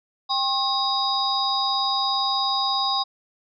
sine tone cluster, 794 / 1076 / 3793 / 4910 Hz, G5 / C6 / A#7 / D#8, +22 / +48 / +29 / -24 cents, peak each -26 dBFS, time 0.29-3.04 s, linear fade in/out 20 ms, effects none

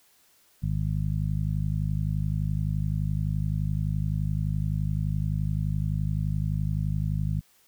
harmonic tone, 51.7 Hz, G#1, 7 cents flat, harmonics 1 / 2 / 3 / 4, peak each -30 / -29 / -28 / -38 dBFS, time 0.62-7.41 s, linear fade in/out 20 ms, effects white hiss -62 dBFS RMS until 7.67 s

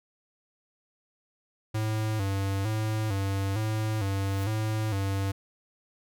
square tone with vibrato, 103.2 Hz, G#2, 10 cents flat, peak -27 dBFS, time 1.74-5.32 s, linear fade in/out 10 ms, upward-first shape square, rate 1.1 Hz, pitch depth 93 cents each way
white noise with exponential growth, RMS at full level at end -46 dBFS, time 4.03-4.44 s, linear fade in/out 0 ms, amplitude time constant 87 ms
effects none

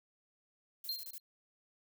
violet noise bursts, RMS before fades -46 dBFS, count 5, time 0.84-1.181 s, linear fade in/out 2 ms, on 49 ms, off 24 ms
square tone with exponential decay, 4186 Hz, C8, in tune, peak -33 dBFS, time 0.89-1.2 s, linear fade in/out 1 ms, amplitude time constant 67 ms
effects none

